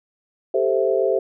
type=chord; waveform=sine; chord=A minor seventh; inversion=third; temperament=equal; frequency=392 / 440 / 523.3 / 659.3 Hz; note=G4 / A4 / C5 / E5; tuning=0 / 0 / 0 / 0 cents; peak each=-21 / -23 / -21 / -24 dBFS; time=0.54-1.19 s; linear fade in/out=5 ms; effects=none